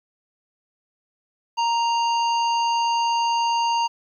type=harmonic tone with a mistuned harmonic; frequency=932.3 Hz; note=A#5; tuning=in tune; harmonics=1 / 3 / 5 / 7; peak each=-19 / -29 / -33 / -38 dBFS; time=1.57-3.88 s; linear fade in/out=20 ms; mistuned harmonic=7; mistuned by=-38 cents; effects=10-bit